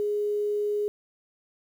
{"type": "tone", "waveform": "sine", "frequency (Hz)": 415.3, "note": "G#4", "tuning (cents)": 0, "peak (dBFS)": -24, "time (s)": [0, 0.88], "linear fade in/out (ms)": 0, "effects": ["9-bit"]}